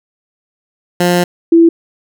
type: tone pair in turn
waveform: 15% pulse / sine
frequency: 176.6 / 333.4 Hz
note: F3 / E4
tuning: +20 / +20 cents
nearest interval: major seventh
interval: 1100 cents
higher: second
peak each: -3 dBFS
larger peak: neither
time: 1-1.24 / 1.52-1.69 s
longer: first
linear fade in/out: 5 ms
effects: none